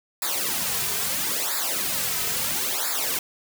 white noise with flanger, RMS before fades -26 dBFS, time 0.22-3.19 s, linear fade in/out 2 ms, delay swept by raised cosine 0.33 to 3.63 ms, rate 0.75 Hz, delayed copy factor -1, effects none

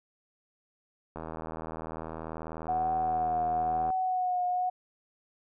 click train, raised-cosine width 1 ms, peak -24 dBFS, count 221, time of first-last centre 1.16-3.903 s, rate 80.2 Hz
sine tone with vibrato, 735 Hz, F#5, 12 cents flat, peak -26 dBFS, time 2.68-4.7 s, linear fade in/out 10 ms, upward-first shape triangle, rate 0.99 Hz, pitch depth 39 cents each way
effects none

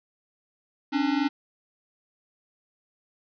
square tone pair together, 273.3 / 296.7 Hz, C#4 / D4, -24 / +18 cents, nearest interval minor second, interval 142 cents, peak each -26 dBFS, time 0.92-1.29 s, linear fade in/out 20 ms, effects resampled to 11025 Hz + 9-bit

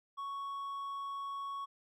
sine tone with hard clipping, 1111 Hz, C#6, 4 cents sharp, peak -39 dBFS, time 0.17-1.66 s, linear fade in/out 20 ms, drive 3 dB, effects none

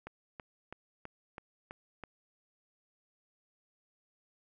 click train, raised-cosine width 0.5 ms, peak -28 dBFS, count 7, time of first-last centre 0.07-2.037 s, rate 3.05 Hz, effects none

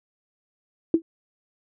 sine tone with exponential decay, 328.5 Hz, E4, 6 cents flat, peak -10 dBFS, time 0.94-1.02 s, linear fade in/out 2 ms, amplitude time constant 17 ms, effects none

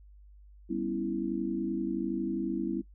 sine chord, C# half-diminished seventh, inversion second, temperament equal, 196 / 246.9 / 277.2 / 329.6 Hz, G3 / B3 / C#4 / E4, 0 / 0 / 0 / 0 cents, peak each -36 / -36 / -36 / -32 dBFS, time 0.69-2.82 s, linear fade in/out 20 ms, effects noise-tail reverb RT60 0.1 s tail -17 dB re dry + added 50 Hz sine -51 dBFS peak until 2.94 s

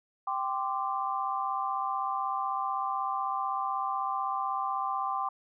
sine chord, G suspended fourth, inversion none, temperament equal with one note detuned, 784 / 1038.7 / 1174.7 Hz, G5 / C6 / D6, 0 / -13 / 0 cents, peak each -33 dBFS, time 0.27-5.29 s, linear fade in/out 5 ms, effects none

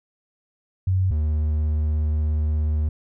sine / triangle tone pair in turn, 93.7 / 76.4 Hz, F#2 / D#2, +22 / -31 cents, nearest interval major third, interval 353 cents, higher first, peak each -17 dBFS, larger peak neither, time 0.87-1.11 / 1.11-2.89 s, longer second, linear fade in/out 5 ms, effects none

